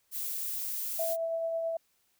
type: noise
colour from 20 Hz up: violet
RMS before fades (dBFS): -35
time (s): 0.11-1.17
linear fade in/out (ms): 50
type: tone with tremolo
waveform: sine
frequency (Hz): 659.3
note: E5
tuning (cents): 0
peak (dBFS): -28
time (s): 0.99-1.77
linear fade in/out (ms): 5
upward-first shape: triangle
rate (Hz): 9.2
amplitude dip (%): 30
effects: white hiss -72 dBFS RMS until 2.19 s